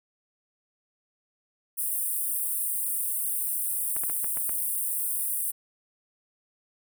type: high-pass noise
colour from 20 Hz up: pink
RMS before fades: -29 dBFS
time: 1.77-5.52 s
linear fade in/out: 20 ms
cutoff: 8600 Hz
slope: 96 dB/octave
type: clicks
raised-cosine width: 0.5 ms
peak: -24 dBFS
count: 6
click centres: 3.965 / 4.036 / 4.098 / 4.244 / 4.372 / 4.494 s
effects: none